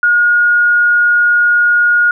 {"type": "tone", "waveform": "sine", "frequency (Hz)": 1436, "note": "F6", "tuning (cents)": 48, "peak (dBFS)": -7, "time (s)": [0.03, 2.11], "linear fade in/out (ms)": 2, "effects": []}